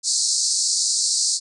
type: band-pass noise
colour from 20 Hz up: pink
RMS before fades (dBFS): -21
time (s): 0.03-1.4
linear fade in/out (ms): 50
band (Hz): 4200 to 9000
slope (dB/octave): 96
effects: none